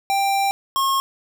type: tone pair in turn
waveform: square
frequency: 788 / 1082.2 Hz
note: G5 / C#6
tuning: +9 / -42 cents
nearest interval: perfect fourth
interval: 549 cents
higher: second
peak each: -18 dBFS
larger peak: neither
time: 0.1-0.51 / 0.76-1 s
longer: first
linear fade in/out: 0 ms
effects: none